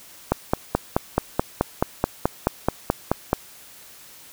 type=click train; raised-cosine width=1 ms; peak=-3 dBFS; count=15; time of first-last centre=0.32-3.331 s; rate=4.65 Hz; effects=white hiss -46 dBFS RMS until 4.32 s